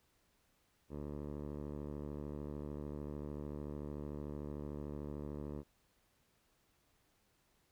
10% pulse tone with low-pass filter, 73.42 Hz, D2, in tune, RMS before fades -44 dBFS, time 0.89-5.64 s, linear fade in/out 50 ms, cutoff 670 Hz, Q 0.92, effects pink hiss -75 dBFS RMS until 7.71 s

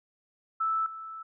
sine tone with level steps, 1316 Hz, E6, 3 cents flat, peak -25 / -38 dBFS, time 0.6-1.23 s, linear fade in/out 10 ms, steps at 0.86 s, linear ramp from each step 2 ms, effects none

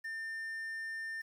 triangle tone with quantisation, 1800 Hz, A6, 39 cents sharp, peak -36 dBFS, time 0.04-1.22 s, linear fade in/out 10 ms, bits 10, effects none

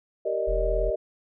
sine chord, Eb major seventh, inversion first, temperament just, 388.9 / 466.7 / 583.4 / 622.3 Hz, G4 / Bb4 / D5 / Eb5, -14 / +2 / -12 / 0 cents, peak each -31 / -30 / -32 / -27 dBFS, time 0.25-0.96 s, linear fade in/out 10 ms
triangle tone, 41.6 Hz, E1, 17 cents sharp, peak -23 dBFS, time 0.47-0.91 s, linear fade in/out 20 ms
effects none

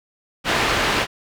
white low-pass noise, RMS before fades -20 dBFS, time 0.44-1.07 s, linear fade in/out 50 ms, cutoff 2500 Hz, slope 12 dB/octave, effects none

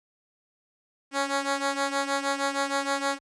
10% pulse ring-modulated tone, 277.2 Hz, C#4, in tune, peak -14 dBFS, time 1.11-3.19 s, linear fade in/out 50 ms, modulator 274 Hz, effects high-pass 60 Hz 12 dB/octave + resampled to 22050 Hz

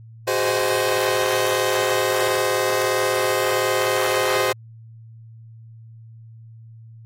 sawtooth chord, Ab dominant seventh, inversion third, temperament just, 373.8 / 415.3 / 519.1 / 623 Hz, Gb4 / Ab4 / C5 / Eb5, +18 / 0 / -14 / +2 cents, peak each -21 / -22 / -18 / -23 dBFS, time 0.27-4.53 s, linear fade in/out 10 ms, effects added 113 Hz sine -40 dBFS peak until 7.05 s + AAC 48 kbps

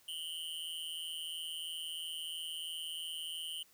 square tone with amplitude modulation, 3022 Hz, F#7, 36 cents sharp, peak -36 dBFS, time 0.08-3.63 s, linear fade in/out 5 ms, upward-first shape sine, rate 163 Hz, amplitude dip 100%, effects white hiss -66 dBFS RMS until 3.73 s

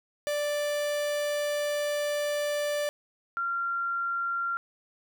45% pulse / sine tone pair in turn, 587.3 / 1380 Hz, D5 / F6, 0 / -21 cents, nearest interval octave + minor third, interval 1479 cents, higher second, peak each -27 dBFS, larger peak neither, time 0.27-2.89 / 3.37-4.57 s, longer first, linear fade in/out 0 ms, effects none

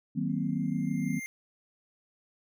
sine chord, C half-diminished seventh, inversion first, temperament just, 156.98 / 188.37 / 235.5 / 261.6 Hz, Eb3 / Gb3 / Bb3 / C4, +16 / +31 / +18 / 0 cents, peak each -33 dBFS, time 0.15-1.2 s, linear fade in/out 20 ms
square tone with exponential growth, 2106 Hz, C7, 11 cents sharp, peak -36 dBFS, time 0.29-1.26 s, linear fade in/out 0 ms, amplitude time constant 210 ms
effects none

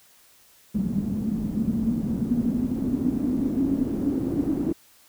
white noise with low-pass filter sweep, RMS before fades -25 dBFS, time 0.74-4.73 s, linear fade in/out 10 ms, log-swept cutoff 200 to 300 Hz, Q 8.5, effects white hiss -56 dBFS RMS until 5.08 s

